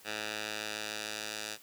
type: tone with band-pass filter sweep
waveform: 10% pulse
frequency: 107 Hz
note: A2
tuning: 48 cents flat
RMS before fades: -39 dBFS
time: 0.04-1.58 s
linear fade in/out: 50 ms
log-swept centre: 3000 to 5300 Hz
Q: 0.79
effects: white hiss -57 dBFS RMS until 1.62 s + high-pass 60 Hz 12 dB/octave

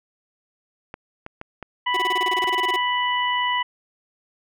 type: clicks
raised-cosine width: 0.5 ms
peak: -19 dBFS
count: 5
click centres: 0.941 / 1.264 / 1.414 / 1.627 / 2.443 s
type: harmonic tone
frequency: 987.8 Hz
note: B5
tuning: in tune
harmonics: 1 / 2 / 3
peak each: -22 / -25 / -27 dBFS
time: 1.86-3.63 s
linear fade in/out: 10 ms
type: tone bursts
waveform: 25% pulse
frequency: 370 Hz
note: F#4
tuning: in tune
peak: -21 dBFS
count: 16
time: 1.94-2.763 s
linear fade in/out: 5 ms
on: 28 ms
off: 25 ms
effects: none

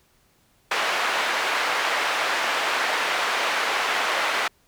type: band-pass noise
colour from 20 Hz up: white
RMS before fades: -24 dBFS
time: 0.71-4.48 s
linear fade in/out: 5 ms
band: 600 to 2100 Hz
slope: 12 dB/octave
effects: pink hiss -62 dBFS RMS until 4.67 s

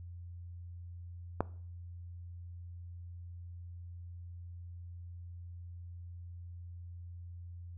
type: click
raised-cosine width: 1 ms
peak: -15 dBFS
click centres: 1.406 s
effects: noise-tail reverb RT60 0.5 s tail -20 dB re dry + added 87 Hz sine -44 dBFS peak until 7.77 s

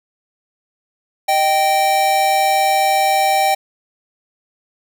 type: tone pair together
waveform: square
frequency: 618.3 / 779 Hz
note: D#5 / G5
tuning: -11 / -11 cents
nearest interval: major third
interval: 400 cents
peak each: -21 / -14 dBFS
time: 1.28-3.55 s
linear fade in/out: 10 ms
effects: none

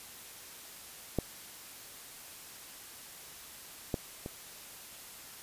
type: clicks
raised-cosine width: 2 ms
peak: -15 / -17 / -25 dBFS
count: 3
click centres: 1.187 / 3.942 / 4.261 s
effects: white hiss -49 dBFS RMS until 5.42 s + resampled to 32000 Hz

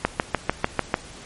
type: click train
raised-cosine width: 0.5 ms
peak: -3 dBFS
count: 7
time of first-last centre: 0.05-0.942 s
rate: 6.73 Hz
effects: pink hiss -42 dBFS RMS until 1.25 s + MP3 48 kbps

